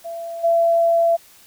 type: tone with level steps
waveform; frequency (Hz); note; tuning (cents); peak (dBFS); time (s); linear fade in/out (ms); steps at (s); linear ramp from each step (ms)
sine; 673; E5; +36; -27 / -13; 0.04-1.17; 20; 0.43; 20
effects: white hiss -49 dBFS RMS until 1.46 s